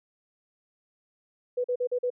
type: tone bursts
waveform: sine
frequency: 493.9 Hz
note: B4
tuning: in tune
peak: -24 dBFS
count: 5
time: 1.57-2.103 s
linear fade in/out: 10 ms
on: 73 ms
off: 42 ms
effects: none